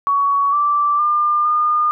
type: tone with pitch steps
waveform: sine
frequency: 1123 / 1169 / 1200 / 1215 Hz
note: C#6 / D6 / D6 / D#6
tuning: +22 / -8 / +37 / -42 cents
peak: -13 dBFS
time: 0.07-1.91 s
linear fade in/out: 0 ms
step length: 460 ms
effects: none